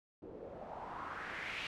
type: noise with low-pass filter sweep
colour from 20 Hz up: white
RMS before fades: -45 dBFS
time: 0.22-1.67 s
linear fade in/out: 2 ms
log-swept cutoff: 380 to 2800 Hz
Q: 3
effects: none